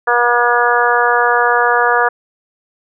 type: harmonic tone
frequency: 240.5 Hz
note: B3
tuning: 46 cents flat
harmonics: 2 / 3 / 4 / 5 / 6 / 7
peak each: -17 / -17 / -17 / -17 / -17 / -17 dBFS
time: 0.07-2.09 s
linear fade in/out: 10 ms
effects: none